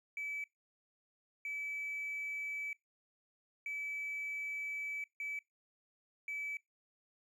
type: tone bursts at uneven times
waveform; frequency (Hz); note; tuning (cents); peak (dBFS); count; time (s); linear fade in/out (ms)
triangle; 2300; D7; -37; -35; 5; 0.17-0.44 / 1.45-2.73 / 3.66-5.04 / 5.2-5.39 / 6.28-6.57; 2
effects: noise-tail reverb RT60 0.2 s tail -25 dB re dry + tanh soft clip ceiling -34 dBFS